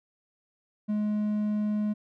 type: tone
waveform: triangle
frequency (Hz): 210.5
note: G#3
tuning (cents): +24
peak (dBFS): -23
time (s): 0.88-1.94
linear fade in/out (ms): 20
effects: none